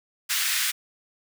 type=high-pass noise; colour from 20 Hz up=pink; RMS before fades=-25 dBFS; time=0.29-0.72 s; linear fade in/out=20 ms; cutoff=1600 Hz; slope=24 dB/octave; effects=none